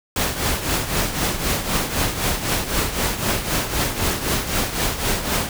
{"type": "noise with tremolo", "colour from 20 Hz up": "pink", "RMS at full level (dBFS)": -19, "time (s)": [0.16, 5.49], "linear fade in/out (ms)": 2, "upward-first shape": "triangle", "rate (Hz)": 3.9, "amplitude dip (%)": 70, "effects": []}